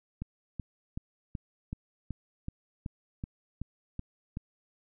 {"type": "click train", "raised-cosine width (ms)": 5, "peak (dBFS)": -23, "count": 12, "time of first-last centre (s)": [0.22, 4.371], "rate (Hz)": 2.65, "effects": []}